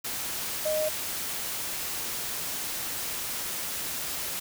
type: tone in noise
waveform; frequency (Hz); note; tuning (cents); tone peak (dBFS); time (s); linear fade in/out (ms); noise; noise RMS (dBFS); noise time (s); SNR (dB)
sine; 618; D#5; -12; -25; 0.65-0.89; 10; white; -33; 0.04-4.4; +5
effects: none